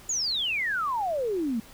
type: exponential sweep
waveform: sine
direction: down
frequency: 7060 to 213.8 Hz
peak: -25 dBFS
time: 0.09-1.6 s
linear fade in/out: 5 ms
effects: pink hiss -50 dBFS RMS until 1.73 s